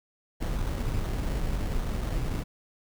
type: noise with sample-and-hold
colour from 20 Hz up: brown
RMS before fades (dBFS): -29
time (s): 0.4-2.44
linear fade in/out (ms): 20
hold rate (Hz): 2450
effects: none